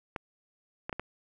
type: clicks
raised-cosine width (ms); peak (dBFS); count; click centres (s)
0.5; -19; 4; 0.162 / 0.895 / 0.928 / 0.996
effects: none